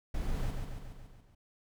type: noise with echo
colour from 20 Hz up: brown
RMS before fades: -35 dBFS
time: 0.14-0.51 s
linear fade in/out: 5 ms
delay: 140 ms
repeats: 6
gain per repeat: -4 dB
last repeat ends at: 1.35 s
effects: none